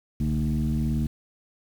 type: tone with frequency modulation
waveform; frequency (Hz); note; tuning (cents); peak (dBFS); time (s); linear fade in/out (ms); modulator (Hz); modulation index
sine; 146.83; D3; 0; -21; 0.2-1.07; 5; 78.1; 1.4
effects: tanh soft clip ceiling -18 dBFS + 8-bit